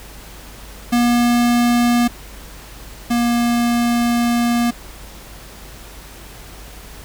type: tone pair in turn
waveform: square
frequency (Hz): 239.7 / 237.6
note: A#3 / A#3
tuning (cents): +48 / +33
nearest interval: unison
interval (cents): 15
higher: first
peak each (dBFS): -13 / -15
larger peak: first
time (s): 0.92-2.08 / 3.1-4.71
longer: second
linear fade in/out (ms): 10
effects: added 50 Hz sine -38 dBFS peak until 7.04 s + pink hiss -39 dBFS RMS until 7.04 s